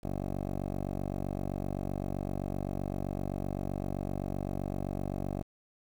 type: tone with low-pass filter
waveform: 10% pulse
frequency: 47.76 Hz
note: G1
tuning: 44 cents flat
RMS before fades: -35 dBFS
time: 0.03-5.43 s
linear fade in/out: 10 ms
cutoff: 600 Hz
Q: 2.1
effects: 9-bit